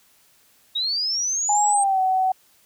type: linear sweep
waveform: sine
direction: up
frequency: 3729 to 8500 Hz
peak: -21 dBFS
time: 0.75-1.84 s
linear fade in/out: 10 ms
type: tone with pitch glide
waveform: sine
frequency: 830.6 to 752.9 Hz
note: G#5 to F#5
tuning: 0 to +30 cents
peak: -17 dBFS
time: 1.49-2.32 s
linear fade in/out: 5 ms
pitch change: -170 cents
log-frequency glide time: 1.7-2 s
effects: white hiss -58 dBFS RMS until 2.65 s

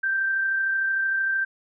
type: tone with amplitude modulation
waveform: sine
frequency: 1568 Hz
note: G6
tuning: in tune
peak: -20 dBFS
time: 0.03-1.45 s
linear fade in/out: 10 ms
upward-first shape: sine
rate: 33.2 Hz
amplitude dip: 25%
effects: none

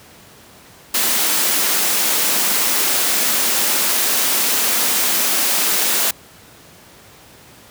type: high-pass noise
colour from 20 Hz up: white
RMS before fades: -17 dBFS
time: 0.94-6.11 s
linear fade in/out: 5 ms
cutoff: 180 Hz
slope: 96 dB/octave
effects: pink hiss -44 dBFS RMS until 7.7 s + high-pass 80 Hz 12 dB/octave

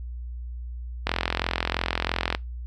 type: click train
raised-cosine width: 0.3 ms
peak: -7 dBFS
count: 56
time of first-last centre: 1.07-2.349 s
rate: 43 Hz
effects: noise-tail reverb RT60 0.2 s tail -24 dB re dry + added 60 Hz sine -32 dBFS peak until 2.66 s

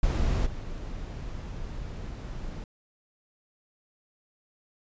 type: noise with level steps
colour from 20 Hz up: brown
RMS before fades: -25 / -36 dBFS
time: 0.03-2.64 s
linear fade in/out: 2 ms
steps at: 0.45 s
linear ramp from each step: 20 ms
effects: resampled to 16000 Hz

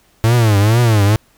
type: tone with vibrato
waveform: 45% pulse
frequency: 110 Hz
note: A2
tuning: in tune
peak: -9 dBFS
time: 0.24-1.16 s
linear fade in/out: 0 ms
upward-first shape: triangle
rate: 2.2 Hz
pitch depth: 200 cents each way
effects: pink hiss -54 dBFS RMS until 1.37 s

